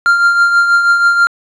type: tone with tremolo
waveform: triangle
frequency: 1393 Hz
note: F6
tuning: 5 cents flat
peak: -3 dBFS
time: 0.06-1.27 s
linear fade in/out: 0 ms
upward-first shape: triangle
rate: 6.2 Hz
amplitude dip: 55%
effects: resampled to 22050 Hz